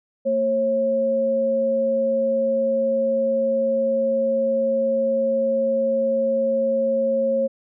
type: tone pair together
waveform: sine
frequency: 227.9 / 542 Hz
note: A#3 / C#5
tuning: -39 / -39 cents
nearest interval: octave + minor third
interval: 1500 cents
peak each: -27 / -18 dBFS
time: 0.25-7.48 s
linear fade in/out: 20 ms
effects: none